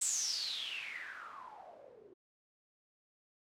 blue noise with low-pass filter sweep, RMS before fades -41 dBFS, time 0.01-2.14 s, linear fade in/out 10 ms, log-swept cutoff 8100 to 360 Hz, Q 9.7, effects none

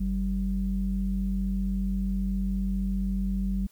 sine tone pair together, 48.15 / 192.6 Hz, G1 / G3, -30 / -30 cents, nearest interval 2 octaves, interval 2400 cents, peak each -27 dBFS, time 0-3.67 s, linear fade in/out 10 ms, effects tanh soft clip ceiling -17 dBFS + white hiss -62 dBFS RMS until 3.71 s

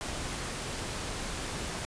pink noise, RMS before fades -36 dBFS, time 0.01-1.85 s, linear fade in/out 0 ms, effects resampled to 22050 Hz

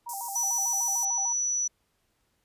sine tone with vibrato, 864 Hz, A5, 32 cents flat, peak -35 dBFS, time 0.06-1.33 s, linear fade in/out 10 ms, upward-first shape square, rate 6.7 Hz, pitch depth 160 cents each way
white high-pass noise, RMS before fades -36 dBFS, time 0.09-1.05 s, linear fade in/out 2 ms, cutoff 5600 Hz, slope 48 dB/octave
sine tone, 5920 Hz, F#8, in tune, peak -25 dBFS, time 0.35-1.68 s, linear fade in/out 10 ms
effects pink hiss -73 dBFS RMS until 2.44 s + resampled to 32000 Hz

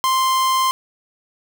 45% pulse tone, 1046.5 Hz, C6, in tune, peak -15 dBFS, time 0.04-0.71 s, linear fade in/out 0 ms, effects 7-bit

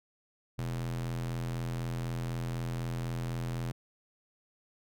square tone with high-pass filter, 42 Hz, E1, 33 cents sharp, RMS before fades -35 dBFS, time 0.58-3.72 s, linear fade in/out 10 ms, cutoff 91 Hz, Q 6.7, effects none

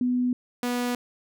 sine / sawtooth tone pair in turn, 248.3 / 244.6 Hz, B3 / B3, +9 / -16 cents, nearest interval unison, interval 25 cents, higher first, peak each -21 dBFS, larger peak neither, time 0.01-0.33 / 0.63-0.95 s, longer neither, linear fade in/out 2 ms, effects none

